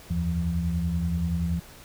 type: tone cluster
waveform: sine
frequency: 77.7 / 88.2 / 170.2 Hz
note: D#2 / F2 / F3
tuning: -2 / +18 / -44 cents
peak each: -28 / -33 / -26 dBFS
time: 0.1-1.6 s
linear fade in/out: 10 ms
effects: pink hiss -48 dBFS RMS until 1.84 s